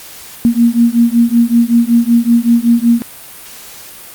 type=beating tone pair; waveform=sine; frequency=232.1 / 237.4 Hz; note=A#3 / A#3; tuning=-7 / +32 cents; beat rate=5.3 Hz; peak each=-10 dBFS; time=0.45-3.02 s; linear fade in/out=0 ms; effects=white hiss -33 dBFS RMS until 4.14 s + Opus 48 kbps